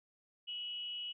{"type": "tone with frequency modulation", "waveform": "sine", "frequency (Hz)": 2933, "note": "F#7", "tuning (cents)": -16, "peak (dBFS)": -39, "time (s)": [0.47, 1.13], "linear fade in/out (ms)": 20, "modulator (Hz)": 312, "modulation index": 0.3, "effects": []}